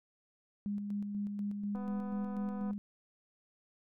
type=tone with tremolo; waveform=sine; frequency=204 Hz; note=G#3; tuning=31 cents flat; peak=-33 dBFS; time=0.66-2.78 s; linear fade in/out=0 ms; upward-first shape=square; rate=4.1 Hz; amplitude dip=35%
type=click train; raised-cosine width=1 ms; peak=-35 dBFS; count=240; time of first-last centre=1.75-2.71 s; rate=249 Hz
effects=none